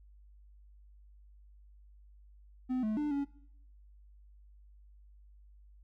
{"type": "tone with pitch steps", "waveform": "triangle", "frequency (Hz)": [255.1, 215.5, 296.9, 281.9], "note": ["C4", "A3", "D4", "C#4"], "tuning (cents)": [-44, -36, 19, 29], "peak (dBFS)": -28, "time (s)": [2.69, 3.25], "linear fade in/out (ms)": 20, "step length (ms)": 140, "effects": ["noise-tail reverb RT60 0.7 s tail -21 dB re dry", "added 50 Hz sine -55 dBFS peak until 5.83 s"]}